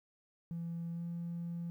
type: tone with pitch glide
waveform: triangle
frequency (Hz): 168.5 to 170.65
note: E3 to F3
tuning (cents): +38 to -40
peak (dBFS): -34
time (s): 0.51-1.7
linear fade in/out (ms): 0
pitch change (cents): +22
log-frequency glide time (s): 0.92-1.03
effects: tanh soft clip ceiling -34 dBFS + 12-bit